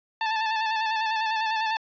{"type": "tone with vibrato", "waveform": "sawtooth", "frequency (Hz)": 880, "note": "A5", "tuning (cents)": 0, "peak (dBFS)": -20, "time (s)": [0.21, 1.77], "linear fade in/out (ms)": 2, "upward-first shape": "square", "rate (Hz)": 10, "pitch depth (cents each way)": 28, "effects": ["resampled to 11025 Hz", "9-bit"]}